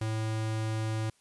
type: tone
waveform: square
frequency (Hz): 110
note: A2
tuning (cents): 0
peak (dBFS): -30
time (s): 0.01-1.1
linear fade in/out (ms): 5
effects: white hiss -67 dBFS RMS until 1.2 s + resampled to 24000 Hz